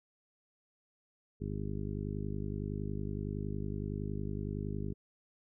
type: harmonic tone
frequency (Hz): 50.8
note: G#1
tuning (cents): -38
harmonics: 1 / 2 / 3 / 4 / 5 / 6 / 7 / 8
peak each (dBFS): -41 / -40 / -41 / -42 / -47 / -47 / -49 / -46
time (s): 1.4-4.94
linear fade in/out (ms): 20
effects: none